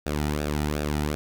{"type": "tone with flanger", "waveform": "sawtooth", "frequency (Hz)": 74.4, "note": "D2", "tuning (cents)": 23, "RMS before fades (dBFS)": -27, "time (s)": [0.06, 1.15], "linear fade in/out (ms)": 0, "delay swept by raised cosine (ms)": [0.95, 1.89], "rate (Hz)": 2.7, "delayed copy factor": -0.7, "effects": []}